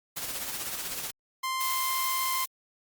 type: noise with tremolo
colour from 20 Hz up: white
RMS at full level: -33 dBFS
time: 0.16-1.11 s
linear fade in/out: 10 ms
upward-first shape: sine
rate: 16 Hz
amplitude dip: 45%
type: tone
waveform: sawtooth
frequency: 1046.5 Hz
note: C6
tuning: in tune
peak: -25 dBFS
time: 1.43-2.45 s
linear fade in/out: 10 ms
type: noise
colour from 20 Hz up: blue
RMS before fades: -32 dBFS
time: 1.6-2.46 s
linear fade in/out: 10 ms
effects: Opus 48 kbps